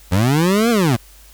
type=linear two-way sweep; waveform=25% pulse; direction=up then down; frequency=83.6 to 242.3 to 105.3 Hz; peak=-9 dBFS; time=0.11-0.97 s; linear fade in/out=20 ms; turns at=0.7 s; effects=added 50 Hz sine -44 dBFS peak until 1.33 s + white hiss -47 dBFS RMS until 1.33 s